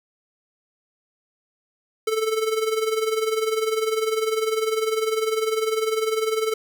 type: tone with tremolo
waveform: square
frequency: 440 Hz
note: A4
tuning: in tune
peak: -19 dBFS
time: 2.07-6.54 s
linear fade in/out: 5 ms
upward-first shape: sine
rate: 20 Hz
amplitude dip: 65%
effects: none